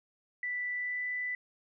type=tone with pitch glide; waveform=sine; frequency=1975.5 to 1988.1 Hz; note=B6 to B6; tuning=0 to +11 cents; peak=-32 dBFS; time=0.43-1.35 s; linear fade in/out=2 ms; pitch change=+11 cents; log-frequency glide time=0.74-1.04 s; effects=none